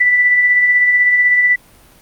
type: tone with tremolo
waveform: sine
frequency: 1975.5 Hz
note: B6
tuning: in tune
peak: -7 dBFS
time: 0-1.56 s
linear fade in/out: 10 ms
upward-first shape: sine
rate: 16 Hz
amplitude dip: 35%
effects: pink hiss -46 dBFS RMS until 2.01 s + Opus 48 kbps